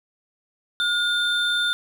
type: tone pair together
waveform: triangle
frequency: 1433 / 3572 Hz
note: F6 / A7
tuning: +44 / +25 cents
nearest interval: octave + major third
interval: 1581 cents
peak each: -21 / -21 dBFS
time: 0.8-1.73 s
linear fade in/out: 0 ms
effects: none